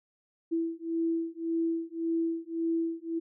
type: beating tone pair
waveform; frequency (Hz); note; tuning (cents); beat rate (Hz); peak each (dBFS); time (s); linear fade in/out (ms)
sine; 329.6 / 331.4; E4 / E4; 0 / +9; 1.8; -31; 0.51-3.2; 20
effects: none